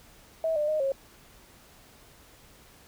sine tone with pitch steps, 646 / 598 / 617 / 543 Hz, E5 / D5 / D#5 / C#5, -35 / +31 / -15 / -36 cents, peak -24 dBFS, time 0.44-0.92 s, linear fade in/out 2 ms, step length 120 ms, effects pink hiss -55 dBFS RMS until 2.87 s

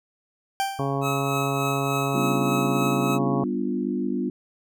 40% pulse tone with exponential decay, 784 Hz, G5, in tune, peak -19 dBFS, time 0.6-1.06 s, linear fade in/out 0 ms, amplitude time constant 98 ms
harmonic tone, 138.1 Hz, C#3, 6 cents flat, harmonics 1 / 2 / 3 / 4 / 5 / 6 / 7 / 8, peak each -27 / -30 / -30 / -35 / -31 / -36 / -37 / -33 dBFS, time 0.79-3.44 s, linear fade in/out 2 ms
25% pulse tone with tremolo, 1284 Hz, E6, 46 cents flat, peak -22 dBFS, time 1.01-3.19 s, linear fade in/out 50 ms, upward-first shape triangle, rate 3.4 Hz, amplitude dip 50%
sine chord, G dominant seventh, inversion none, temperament equal, 196 / 246.9 / 293.7 / 349.2 Hz, G3 / B3 / D4 / F4, 0 / 0 / 0 / 0 cents, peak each -29 / -27 / -30 / -30 dBFS, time 2.14-4.3 s, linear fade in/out 5 ms
effects none

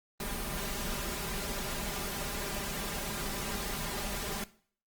pink noise with comb filter, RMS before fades -36 dBFS, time 0.2-4.44 s, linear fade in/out 2 ms, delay 5 ms, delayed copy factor +0.65, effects noise-tail reverb RT60 0.5 s tail -18 dB re dry + Opus 32 kbps

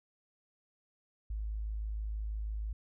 sine tone, 53.1 Hz, G#1, 39 cents sharp, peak -34 dBFS, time 1.3-2.73 s, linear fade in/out 5 ms, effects none

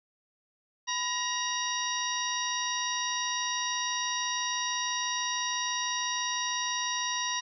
harmonic tone with a mistuned harmonic, 946 Hz, A#5, 25 cents sharp, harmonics 1 / 2 / 3 / 4 / 5 / 6, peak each -34 / -36 / -38 / -36 / -43 / -34 dBFS, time 0.87-7.41 s, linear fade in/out 20 ms, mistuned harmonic 1, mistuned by +93 cents, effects none

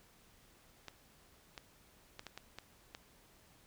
clicks, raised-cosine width 0.2 ms, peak -28 dBFS, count 7, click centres 0.883 / 1.578 / 2.194 / 2.267 / 2.376 / 2.586 / 2.949 s, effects pink hiss -65 dBFS RMS until 3.66 s

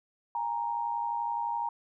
sine tone pair together, 820.6 / 932.3 Hz, G#5 / A#5, -21 / 0 cents, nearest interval major second, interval 221 cents, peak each -35 / -30 dBFS, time 0.35-1.69 s, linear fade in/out 2 ms, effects none

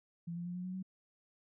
sine tone with pitch steps, 169.7 / 173.17 / 176.7 / 180.31 / 183.99 / 187.75 Hz, F3 / F3 / F3 / F#3 / F#3 / F#3, -49 / -14 / +21 / -44 / -9 / +26 cents, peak -38 dBFS, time 0.27-0.828 s, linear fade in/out 10 ms, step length 93 ms, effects none

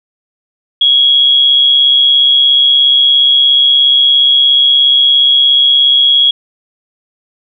sine tone with amplitude modulation, 3318 Hz, G#7, 2 cents flat, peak -3 dBFS, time 0.81-6.31 s, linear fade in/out 5 ms, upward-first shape sine, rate 137 Hz, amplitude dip 45%, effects none

